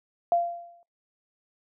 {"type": "tone with exponential decay", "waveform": "sine", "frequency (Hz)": 690, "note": "F5", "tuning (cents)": -21, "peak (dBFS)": -17, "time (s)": [0.32, 0.83], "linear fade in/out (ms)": 1, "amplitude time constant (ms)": 110, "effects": ["noise-tail reverb RT60 0.2 s tail -24 dB re dry"]}